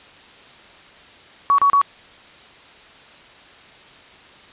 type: tone bursts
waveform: sine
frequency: 1124 Hz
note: C#6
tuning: 24 cents sharp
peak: -11 dBFS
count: 3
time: 1.5-1.815 s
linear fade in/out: 0 ms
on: 83 ms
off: 33 ms
effects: white hiss -45 dBFS RMS until 4.52 s + resampled to 8000 Hz